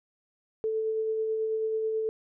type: tone with tremolo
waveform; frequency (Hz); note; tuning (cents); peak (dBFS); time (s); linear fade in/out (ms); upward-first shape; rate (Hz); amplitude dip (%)
sine; 440; A4; 0; -25; 0.64-2.09; 0; sine; 9.2; 25
effects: none